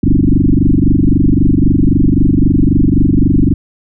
sine tone with frequency modulation, 145.4 Hz, D3, 17 cents flat, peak -6 dBFS, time 0.03-3.54 s, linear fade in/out 5 ms, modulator 23.8 Hz, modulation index 6.9, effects none

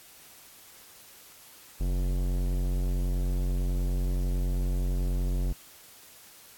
sine tone with tanh clipping, 45.38 Hz, F#1, 33 cents flat, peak -27 dBFS, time 1.8-5.53 s, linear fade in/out 10 ms, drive 18 dB, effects white hiss -52 dBFS RMS until 6.57 s + AAC 64 kbps

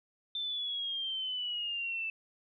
sine exponential sweep, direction down, 3572 to 2637 Hz, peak -33 dBFS, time 0.35-2.1 s, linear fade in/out 2 ms, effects none

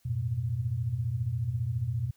sine tone cluster, 89 / 107 / 121.6 Hz, F2 / A2 / B2, +33 / -48 / -26 cents, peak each -36 / -35 / -29 dBFS, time 0.05-2.11 s, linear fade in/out 10 ms, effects white hiss -68 dBFS RMS until 2.16 s

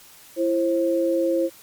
sine tone pair together, 335 / 531.8 Hz, E4 / C5, +28 / +28 cents, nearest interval minor sixth, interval 800 cents, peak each -21 dBFS, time 0.36-1.5 s, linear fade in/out 50 ms, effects white hiss -48 dBFS RMS until 1.62 s + MP3 96 kbps

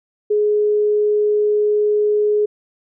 sine tone, 419.3 Hz, G#4, 17 cents sharp, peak -13 dBFS, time 0.3-2.46 s, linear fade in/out 10 ms, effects none

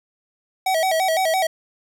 square tone with vibrato, 698.5 Hz, F5, in tune, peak -18 dBFS, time 0.66-1.47 s, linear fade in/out 5 ms, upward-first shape square, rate 5.9 Hz, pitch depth 140 cents each way, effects none

